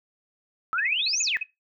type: exponential two-way sweep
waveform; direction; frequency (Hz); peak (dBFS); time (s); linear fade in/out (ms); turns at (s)
sine; up then down; 1271 to 7180 to 1668; -23; 0.73-1.37; 0; 1.22
type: tone bursts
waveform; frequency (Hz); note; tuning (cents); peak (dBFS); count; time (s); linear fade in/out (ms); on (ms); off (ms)
sine; 2545; D#7; +39; -25; 10; 0.78-1.432; 5; 22; 48
effects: noise-tail reverb RT60 0.2 s tail -18 dB re dry